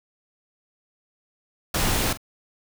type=noise with echo; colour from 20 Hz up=pink; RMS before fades=-23 dBFS; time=1.74-2.13 s; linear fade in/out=5 ms; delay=44 ms; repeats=1; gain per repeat=-14 dB; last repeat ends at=2.174 s; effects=none